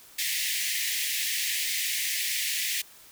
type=high-pass noise; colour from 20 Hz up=pink; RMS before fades=-29 dBFS; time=0.18-2.82 s; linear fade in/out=10 ms; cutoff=1800 Hz; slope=96 dB/octave; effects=white hiss -52 dBFS RMS until 3.11 s